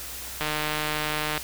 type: click train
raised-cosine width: 0.3 ms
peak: -11 dBFS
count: 148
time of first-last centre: 0.41-1.377 s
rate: 152 Hz
effects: added 62 Hz sine -45 dBFS peak until 1.43 s + white hiss -37 dBFS RMS until 1.43 s